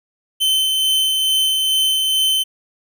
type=tone with tremolo; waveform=45% pulse; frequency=3073 Hz; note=G7; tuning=35 cents flat; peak=-13 dBFS; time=0.4-2.44 s; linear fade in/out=20 ms; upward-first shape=sine; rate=2.3 Hz; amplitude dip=25%; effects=none